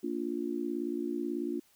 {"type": "chord", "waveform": "sine", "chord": "Bb major", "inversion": "none", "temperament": "just", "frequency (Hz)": [233.1, 291.4, 349.6], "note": ["Bb3", "D4", "F4"], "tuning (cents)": [0, -13, 2], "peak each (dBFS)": [-38, -35, -35], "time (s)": [0.03, 1.6], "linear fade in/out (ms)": 10, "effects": ["white hiss -66 dBFS RMS until 1.75 s"]}